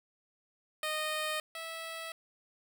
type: tone pair in turn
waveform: 10% pulse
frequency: 617 / 653.7 Hz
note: D#5 / E5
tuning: -15 / -15 cents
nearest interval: minor second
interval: 100 cents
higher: second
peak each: -24 / -31 dBFS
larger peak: first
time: 0.83-1.4 / 1.55-2.12 s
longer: neither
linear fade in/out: 2 ms
effects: none